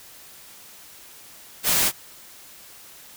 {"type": "noise", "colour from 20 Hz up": "white", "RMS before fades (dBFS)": -20, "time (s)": [1.63, 1.92], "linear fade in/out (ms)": 50, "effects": ["white hiss -46 dBFS RMS until 3.16 s"]}